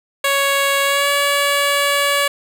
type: tone with pitch glide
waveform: 10% pulse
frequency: 556 to 568.3 Hz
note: C#5 to C#5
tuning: +5 to +43 cents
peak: -6 dBFS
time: 0.24-2.28 s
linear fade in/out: 5 ms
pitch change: +38 cents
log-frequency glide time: 0.84-1.09 s
effects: none